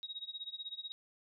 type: tone with tremolo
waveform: sine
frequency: 3791 Hz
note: A#7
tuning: 28 cents sharp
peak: -38 dBFS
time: 0.03-0.92 s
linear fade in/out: 0 ms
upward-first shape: sine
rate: 16 Hz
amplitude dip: 90%
effects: none